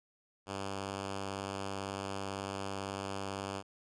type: tone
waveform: 5% pulse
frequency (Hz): 98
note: G2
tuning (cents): 0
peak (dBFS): -26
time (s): 0.46-3.63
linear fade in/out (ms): 50
effects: resampled to 22050 Hz